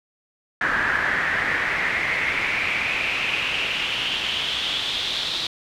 brown noise with band-pass filter sweep, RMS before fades -24 dBFS, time 0.61-5.47 s, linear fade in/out 2 ms, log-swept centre 1600 to 3800 Hz, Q 5.3, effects none

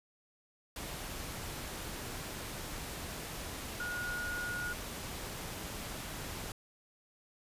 sine tone in noise, 1442 Hz, F#6, 45 cents flat, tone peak -36 dBFS, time 3.8-4.73 s, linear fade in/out 2 ms, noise pink, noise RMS -42 dBFS, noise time 0.76-6.52 s, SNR +3 dB, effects resampled to 32000 Hz

